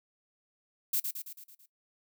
violet noise with echo, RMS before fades -29 dBFS, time 0.93-1 s, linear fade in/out 5 ms, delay 110 ms, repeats 6, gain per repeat -5 dB, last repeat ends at 1.66 s, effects noise-tail reverb RT60 0.1 s tail -18 dB re dry

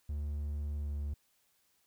triangle tone with pitch glide, 73.42 to 72.49 Hz, D2 to D2, 0 to -22 cents, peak -32 dBFS, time 0.09-1.14 s, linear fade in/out 5 ms, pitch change -22 cents, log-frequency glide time 0.81-0.88 s, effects white hiss -73 dBFS RMS until 1.86 s

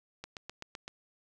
click train, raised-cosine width 0.2 ms, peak -24 dBFS, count 6, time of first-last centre 0.24-0.879 s, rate 7.82 Hz, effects none

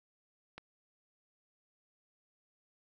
click, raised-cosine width 0.3 ms, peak -29 dBFS, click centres 0.58 s, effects none

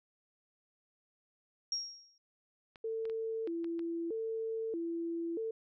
sine tone with exponential decay, 5588 Hz, F8, in tune, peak -30 dBFS, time 1.72-2.18 s, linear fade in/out 2 ms, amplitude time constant 100 ms
clicks, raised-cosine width 0.3 ms, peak -36 dBFS, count 6, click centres 2.758 / 3.054 / 3.098 / 3.474 / 3.644 / 3.793 s
sine tone with vibrato, 387.5 Hz, G4, 20 cents flat, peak -34 dBFS, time 2.84-5.51 s, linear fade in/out 5 ms, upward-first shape square, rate 0.79 Hz, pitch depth 250 cents each way
effects none

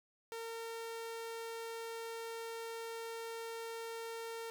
sawtooth tone, 457 Hz, A#4, 34 cents flat, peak -38 dBFS, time 0.32-4.5 s, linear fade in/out 0 ms, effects none

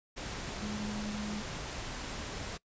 sine tone in noise, 209.8 Hz, G#3, 18 cents sharp, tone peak -36 dBFS, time 0.61-1.42 s, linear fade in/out 20 ms, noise pink, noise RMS -40 dBFS, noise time 0.16-2.58 s, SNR +1 dB, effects noise-tail reverb RT60 0.1 s tail -22 dB re dry + resampled to 16000 Hz

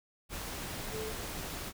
sine tone in noise, 436.2 Hz, A4, 15 cents flat, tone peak -38 dBFS, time 0.9-1.13 s, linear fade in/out 50 ms, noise pink, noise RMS -40 dBFS, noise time 0.29-1.73 s, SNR -1 dB, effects none

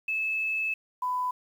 sine tone pair in turn, 2608 / 999.2 Hz, E7 / B5, -19 / +20 cents, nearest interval octave + perfect fourth, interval 1661 cents, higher first, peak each -26 dBFS, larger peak neither, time 0.08-0.74 / 1.02-1.31 s, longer first, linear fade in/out 5 ms, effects 9-bit

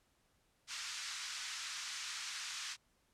white band-pass noise, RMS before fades -44 dBFS, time 0.67-2.77 s, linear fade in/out 50 ms, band 1200 to 6800 Hz, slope 24 dB/octave, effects pink hiss -75 dBFS RMS until 3.13 s + low-pass 12000 Hz 12 dB/octave

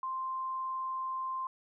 sine tone, 1046.5 Hz, C6, in tune, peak -33 dBFS, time 0.03-1.47 s, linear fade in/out 2 ms, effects none

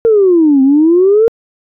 sine exponential two-way sweep, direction down then up, 466.2 to 261.6 to 466.2 Hz, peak -4 dBFS, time 0.05-1.28 s, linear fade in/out 0 ms, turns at 0.62 s, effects tanh soft clip ceiling 0 dBFS

